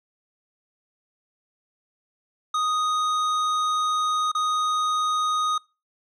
square tone with dropouts, 1244.5 Hz, D#6, in tune, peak -22 dBFS, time 2.54-5.58 s, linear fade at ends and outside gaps 5 ms, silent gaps 4.317-4.349 s, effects noise-tail reverb RT60 0.3 s tail -25 dB re dry + low-pass 6000 Hz 12 dB/octave

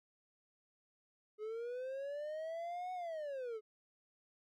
triangle linear two-way sweep, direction up then down, 419.8 to 741 to 419.8 Hz, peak -38 dBFS, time 1.38-3.61 s, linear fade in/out 50 ms, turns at 2.93 s, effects none

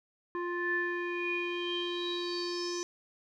square tone with low-pass filter sweep, 350.3 Hz, F4, 5 cents sharp, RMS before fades -34 dBFS, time 0.35-2.83 s, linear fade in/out 0 ms, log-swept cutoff 1400 to 5900 Hz, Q 9.9, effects none

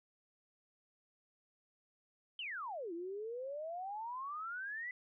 sine exponential two-way sweep, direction down then up, 3172 to 328.3 to 2022 Hz, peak -40 dBFS, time 2.39-4.91 s, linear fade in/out 2 ms, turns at 2.93 s, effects none

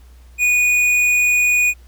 triangle tone with tanh clipping, 2464 Hz, D#7, 17 cents flat, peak -14 dBFS, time 0.38-1.74 s, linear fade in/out 50 ms, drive 15 dB, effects added 61 Hz sine -41 dBFS peak until 1.87 s + pink hiss -55 dBFS RMS until 1.87 s

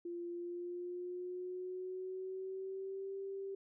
sine tone with pitch glide, 346.1 to 390.7 Hz, F4 to G4, -16 to -6 cents, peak -40 dBFS, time 0.05-3.55 s, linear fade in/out 5 ms, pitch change +210 cents, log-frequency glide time 0.29-3.16 s, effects none

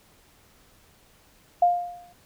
sine tone with exponential decay, 704 Hz, F5, 14 cents sharp, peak -13 dBFS, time 1.62-2.13 s, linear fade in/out 5 ms, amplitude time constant 110 ms, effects pink hiss -58 dBFS RMS until 2.25 s

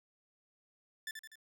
sawtooth tone with echo, 1760 Hz, A6, in tune, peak -35 dBFS, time 1.07-1.11 s, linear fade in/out 2 ms, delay 82 ms, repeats 3, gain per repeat -5 dB, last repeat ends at 1.356 s, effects none

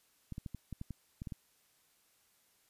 clicks, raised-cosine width 5 ms, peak -29 dBFS, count 10, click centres 0.323 / 0.381 / 0.462 / 0.547 / 0.727 / 0.814 / 0.907 / 1.219 / 1.272 / 1.322 s, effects white hiss -71 dBFS RMS until 2.69 s + resampled to 32000 Hz

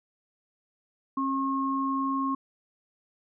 sine tone pair together, 270.3 / 1081.2 Hz, C#4 / C#6, -44 / -44 cents, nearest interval 2 octaves, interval 2400 cents, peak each -28 dBFS, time 1.17-2.35 s, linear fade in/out 5 ms, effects none

